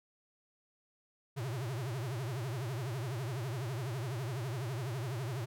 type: tone with vibrato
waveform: square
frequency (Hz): 124.4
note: B2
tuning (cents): +13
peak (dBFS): -36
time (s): 1.36-5.46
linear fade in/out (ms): 20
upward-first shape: triangle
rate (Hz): 12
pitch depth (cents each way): 280
effects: none